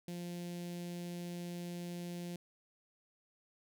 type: tone with notch filter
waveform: sawtooth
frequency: 174.61 Hz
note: F3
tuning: in tune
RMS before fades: -43 dBFS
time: 0.08-2.36 s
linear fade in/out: 2 ms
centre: 1200 Hz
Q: 0.56
effects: none